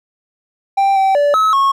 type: tone with pitch steps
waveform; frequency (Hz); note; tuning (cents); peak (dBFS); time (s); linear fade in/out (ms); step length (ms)
triangle; 786 / 773 / 579 / 1288 / 1095; G5 / G5 / D5 / E6 / C#6; +4 / -24 / -25 / -41 / -22; -8; 0.77-1.72; 10; 190
effects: none